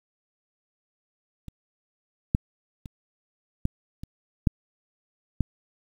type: clicks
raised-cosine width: 5 ms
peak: -26 / -8 / -26 / -11 / -24 / -6 / -10 dBFS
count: 7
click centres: 1.483 / 2.349 / 2.858 / 3.654 / 4.035 / 4.472 / 5.407 s
effects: 8-bit